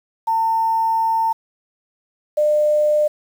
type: tone pair in turn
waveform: sine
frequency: 900 / 600.7 Hz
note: A5 / D5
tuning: +39 / +39 cents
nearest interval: perfect fifth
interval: 700 cents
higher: first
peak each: -15 / -13 dBFS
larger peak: second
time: 0.27-1.33 / 2.37-3.08 s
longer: first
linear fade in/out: 10 ms
effects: 7-bit